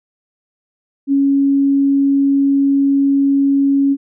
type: tone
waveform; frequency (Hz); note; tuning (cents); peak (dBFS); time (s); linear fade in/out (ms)
sine; 277.2; C#4; 0; -10; 1.07-3.97; 50
effects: none